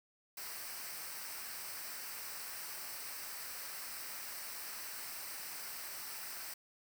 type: noise with comb filter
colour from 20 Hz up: white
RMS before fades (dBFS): -45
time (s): 0.37-6.54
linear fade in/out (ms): 5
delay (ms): 0.29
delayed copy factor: -0.6
effects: none